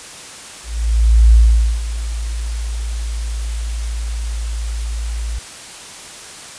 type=tone with ADSR envelope; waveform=sine; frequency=56.3 Hz; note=A1; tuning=40 cents sharp; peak=-4 dBFS; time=0.63-5.39 s; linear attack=700 ms; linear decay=470 ms; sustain=-15 dB; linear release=6 ms; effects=white hiss -34 dBFS RMS until 6.58 s + resampled to 22050 Hz